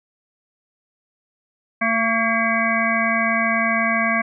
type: harmonic tone with a mistuned harmonic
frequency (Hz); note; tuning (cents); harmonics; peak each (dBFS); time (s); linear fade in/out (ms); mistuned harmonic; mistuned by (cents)
226; A3; +47; 1 / 3 / 5 / 7 / 9 / 10; -24 / -24 / -24 / -24 / -24 / -24; 1.81-4.22; 10; 7; +41
effects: none